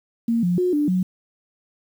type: tone with pitch steps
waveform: sine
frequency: 231.4 / 176.7 / 361.7 / 294.8 / 183.8 Hz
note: A#3 / F3 / F#4 / D4 / F#3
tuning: -13 / +21 / -39 / +7 / -11 cents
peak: -17 dBFS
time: 0.28-1.03 s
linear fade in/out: 5 ms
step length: 150 ms
effects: 8-bit